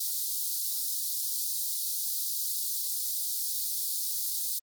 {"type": "high-pass noise", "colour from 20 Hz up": "white", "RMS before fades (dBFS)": -31, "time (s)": [0, 4.59], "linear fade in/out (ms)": 5, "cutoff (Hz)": 3900, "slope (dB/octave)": 48, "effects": ["Opus 32 kbps"]}